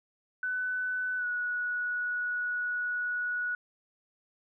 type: tone with pitch glide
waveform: sine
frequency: 1500 to 1464.9 Hz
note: F#6 to F#6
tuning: +23 to -18 cents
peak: -29 dBFS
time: 0.43-3.55 s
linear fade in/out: 2 ms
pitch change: -41 cents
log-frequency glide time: 1.18-1.25 s
effects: none